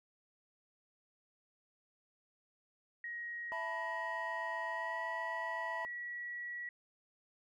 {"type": "tone with pitch glide", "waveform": "sine", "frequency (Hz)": [1889, 1929.8], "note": ["A#6", "B6"], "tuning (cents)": [22, -41], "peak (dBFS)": -40, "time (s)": [3.04, 6.69], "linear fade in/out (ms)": 2, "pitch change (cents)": 37, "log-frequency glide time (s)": [4.72, 5.01]}
{"type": "chord", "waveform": "triangle", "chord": "E suspended fourth", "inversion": "none", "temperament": "equal with one note detuned", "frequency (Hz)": [661.2, 880, 987.8], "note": ["E5", "A5", "B5"], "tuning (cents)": [5, 0, 0], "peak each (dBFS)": [-42, -43, -40], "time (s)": [3.52, 5.85], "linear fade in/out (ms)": 0}
{"effects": []}